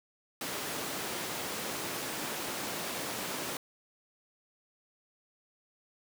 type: high-pass noise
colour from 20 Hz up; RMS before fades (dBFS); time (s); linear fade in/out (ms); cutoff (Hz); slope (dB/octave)
pink; -37; 0.41-3.57; 2; 220; 12
effects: none